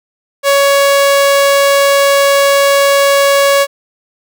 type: tone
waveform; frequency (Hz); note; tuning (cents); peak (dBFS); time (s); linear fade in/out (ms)
sawtooth; 559; C#5; +14; -3; 0.43-3.67; 50
effects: none